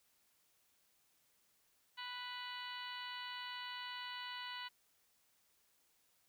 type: harmonic tone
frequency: 493.9 Hz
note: B4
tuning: in tune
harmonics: 2 / 3 / 4 / 5 / 6 / 7 / 8 / 9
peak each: -49 / -52 / -51 / -58 / -49 / -60 / -53 / -57 dBFS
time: 1.97-4.69 s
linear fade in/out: 20 ms
effects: white hiss -75 dBFS RMS until 6.28 s